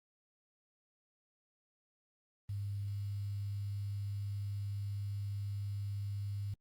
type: tone with quantisation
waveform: sine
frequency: 100.8 Hz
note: G2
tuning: 49 cents sharp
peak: -36 dBFS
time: 2.49-6.54 s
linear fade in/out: 5 ms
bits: 10
effects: Opus 24 kbps